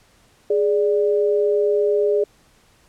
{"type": "tone pair together", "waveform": "sine", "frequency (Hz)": [415.8, 587.3], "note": ["G#4", "D5"], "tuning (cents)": [2, 0], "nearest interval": "tritone", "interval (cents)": 598, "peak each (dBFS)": [-16, -22], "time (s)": [0.5, 2.24], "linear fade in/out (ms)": 5, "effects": ["pink hiss -56 dBFS RMS until 2.88 s", "low-pass 11000 Hz 12 dB/octave"]}